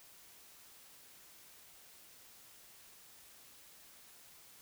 silence, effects white hiss -59 dBFS RMS until 4.61 s

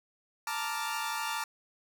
sawtooth chord, Bb major seventh, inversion third, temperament equal, 880 / 932.3 / 1174.7 / 1396.9 Hz, A5 / Bb5 / D6 / F6, 0 / 0 / 0 / 0 cents, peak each -33 / -35 / -34 / -35 dBFS, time 0.47-1.44 s, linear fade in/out 2 ms, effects none

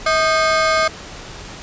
30% pulse ring-modulated tone, 935 Hz, A#5, 5 cents sharp, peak -8 dBFS, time 0.06-0.88 s, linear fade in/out 5 ms, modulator 295 Hz, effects pink hiss -34 dBFS RMS until 1.62 s + resampled to 16000 Hz

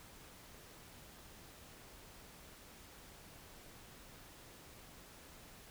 silence, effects pink hiss -57 dBFS RMS until 5.7 s

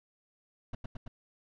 brown noise with echo, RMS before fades -36 dBFS, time 0.73-0.75 s, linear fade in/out 5 ms, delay 110 ms, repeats 3, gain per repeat -2 dB, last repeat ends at 1.08 s, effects low-pass 4000 Hz 12 dB/octave

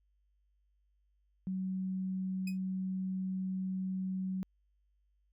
sine tone, 187.9 Hz, F#3, 27 cents sharp, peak -33 dBFS, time 1.47-4.43 s, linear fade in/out 0 ms
sawtooth tone with exponential decay, 2510 Hz, D#7, 15 cents sharp, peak -37 dBFS, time 2.47-2.58 s, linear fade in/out 5 ms, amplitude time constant 23 ms
effects added 50 Hz sine -70 dBFS peak until 5.32 s

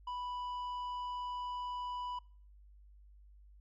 sine tone with tanh clipping, 987.8 Hz, B5, in tune, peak -39 dBFS, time 0.07-2.19 s, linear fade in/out 5 ms, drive 7 dB, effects noise-tail reverb RT60 0.5 s tail -26 dB re dry + added 50 Hz sine -56 dBFS peak until 3.6 s

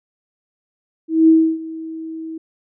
sine tone with ADSR envelope, 322.1 Hz, E4, 40 cents flat, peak -6 dBFS, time 1.08-2.38 s, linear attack 200 ms, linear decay 300 ms, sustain -20 dB, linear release 6 ms, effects none

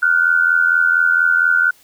sine tone pair together, 1418 / 1502.3 Hz, F6 / F#6, +26 / +26 cents, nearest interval minor second, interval 100 cents, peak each -14 dBFS, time 0.02-1.71 s, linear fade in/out 10 ms, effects white hiss -51 dBFS RMS until 1.83 s

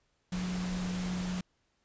sine tone in noise, 181.5 Hz, F#3, 33 cents flat, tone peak -32 dBFS, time 0.32-1.41 s, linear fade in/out 5 ms, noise pink, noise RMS -41 dBFS, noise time 0.32-1.41 s, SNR +6 dB, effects pink hiss -75 dBFS RMS until 1.84 s + resampled to 16000 Hz

